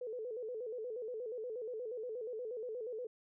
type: tone with vibrato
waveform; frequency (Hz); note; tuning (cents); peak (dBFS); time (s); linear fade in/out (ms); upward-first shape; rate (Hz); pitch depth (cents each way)
sine; 466.2; A#4; 0; -39; 0.01-3.07; 5; square; 8.4; 110
effects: none